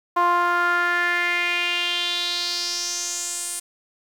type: tone with band-pass filter sweep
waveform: sawtooth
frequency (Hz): 350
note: F4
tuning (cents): +4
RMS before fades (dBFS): -23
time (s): 0.16-3.6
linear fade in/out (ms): 10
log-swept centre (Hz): 990 to 9200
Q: 4.2
effects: 8-bit